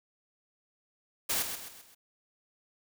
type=noise with echo; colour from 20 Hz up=white; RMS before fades=-30 dBFS; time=1.29-1.43 s; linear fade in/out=10 ms; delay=130 ms; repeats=4; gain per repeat=-7 dB; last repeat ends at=1.95 s; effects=none